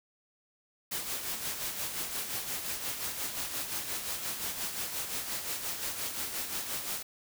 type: noise with tremolo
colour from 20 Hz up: white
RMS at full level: -34 dBFS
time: 0.91-7.03 s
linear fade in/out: 10 ms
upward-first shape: sine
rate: 5.7 Hz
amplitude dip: 50%
effects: none